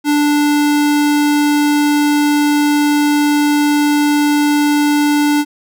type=tone; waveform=square; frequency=293.7 Hz; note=D4; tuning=in tune; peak=-11 dBFS; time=0.04-5.45 s; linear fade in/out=50 ms; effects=none